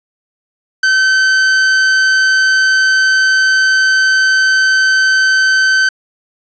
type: tone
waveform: 45% pulse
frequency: 1537 Hz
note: G6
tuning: 35 cents flat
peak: -8 dBFS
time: 0.83-5.89 s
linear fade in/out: 5 ms
effects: resampled to 16000 Hz + 7-bit